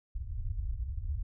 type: low-pass noise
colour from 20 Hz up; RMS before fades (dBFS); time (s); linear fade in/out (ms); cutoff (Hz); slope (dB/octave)
pink; -35; 0.15-1.23; 2; 110; 96
effects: none

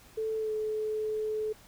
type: tone with pitch glide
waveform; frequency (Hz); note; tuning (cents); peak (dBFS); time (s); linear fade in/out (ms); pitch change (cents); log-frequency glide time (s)
sine; 440 to 431.2; A4 to A4; 0 to -35; -29; 0.17-1.53; 10; -35; 0.37-0.52
effects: pink hiss -56 dBFS RMS until 1.67 s

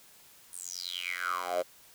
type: tone with high-pass filter sweep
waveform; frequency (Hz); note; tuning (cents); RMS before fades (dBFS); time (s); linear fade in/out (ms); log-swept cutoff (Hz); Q
10% pulse; 89.4; F2; +41; -35; 0.52-1.63; 20; 10000 to 540; 9.3
effects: white hiss -57 dBFS RMS until 1.94 s

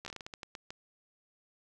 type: slowing click train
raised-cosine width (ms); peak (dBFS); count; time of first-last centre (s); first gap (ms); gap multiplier
0.2; -25; 12; 0.05-0.705; 13; 1.28
effects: none

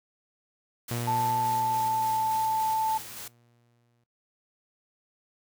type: noise with tremolo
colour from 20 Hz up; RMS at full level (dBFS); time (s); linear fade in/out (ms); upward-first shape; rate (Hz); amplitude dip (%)
white; -40; 0.88-3.28; 5; square; 3.5; 25
type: tone with exponential decay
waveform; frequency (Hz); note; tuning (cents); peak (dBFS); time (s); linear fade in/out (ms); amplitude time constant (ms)
sawtooth; 118.9; A#2; +35; -25; 0.91-4.04; 0; 680
type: tone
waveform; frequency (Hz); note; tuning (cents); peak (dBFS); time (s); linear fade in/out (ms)
sine; 880; A5; 0; -24; 1.07-2.98; 10
effects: noise-tail reverb RT60 0.2 s tail -20 dB re dry

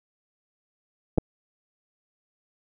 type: clicks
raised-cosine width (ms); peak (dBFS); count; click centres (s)
2; -15 / -6; 2; 1.177 / 1.183
effects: none

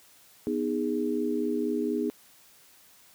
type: chord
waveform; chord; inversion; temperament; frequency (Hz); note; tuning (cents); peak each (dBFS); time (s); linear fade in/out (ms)
sine; G# minor; first; equal with one note detuned; 246.9 / 311.1 / 411.7; B3 / D#4 / G#4; 0 / 0 / -15; -30; 0.47-2.1; 0
effects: white hiss -57 dBFS RMS until 3.14 s + high-pass 60 Hz 12 dB/octave

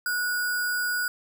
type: tone with sample-and-hold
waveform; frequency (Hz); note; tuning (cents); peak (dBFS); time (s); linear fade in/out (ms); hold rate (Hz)
sine; 1463; F#6; -20; -24; 0.06-1.08; 2; 6300
effects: none

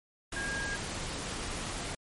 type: tone in noise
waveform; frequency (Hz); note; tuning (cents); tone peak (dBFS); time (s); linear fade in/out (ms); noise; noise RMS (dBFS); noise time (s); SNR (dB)
sine; 1628; G#6; -35; -34; 0.36-0.76; 5; pink; -37; 0.32-1.95; 0
effects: MP3 48 kbps

